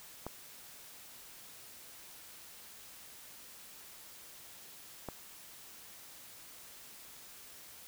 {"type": "clicks", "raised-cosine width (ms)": 1, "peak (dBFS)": -25, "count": 2, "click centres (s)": [0.266, 5.087], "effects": ["white hiss -53 dBFS RMS until 7.87 s"]}